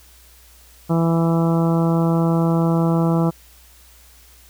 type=harmonic tone; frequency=165.9 Hz; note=E3; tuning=11 cents sharp; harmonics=1 / 2 / 3 / 4 / 5 / 6 / 7 / 8; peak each=-16 / -22 / -26 / -28 / -30 / -32 / -33 / -34 dBFS; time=0.89-3.31 s; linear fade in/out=20 ms; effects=added 60 Hz sine -49 dBFS peak until 4.49 s + white hiss -50 dBFS RMS until 4.49 s